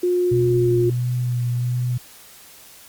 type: tone with pitch glide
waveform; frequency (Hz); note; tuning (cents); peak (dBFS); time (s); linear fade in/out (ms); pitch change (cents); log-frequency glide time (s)
sine; 357.5 to 354.6; F4 to F4; +41 to +26; -16; 0.03-0.9; 5; -15; 0.57-0.73
type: tone with vibrato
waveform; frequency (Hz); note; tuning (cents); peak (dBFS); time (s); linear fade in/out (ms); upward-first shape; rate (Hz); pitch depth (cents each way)
sine; 122.7; B2; -11; -19; 0.31-1.98; 10; sine; 1.5; 18
effects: white hiss -45 dBFS RMS until 2.88 s + Opus 48 kbps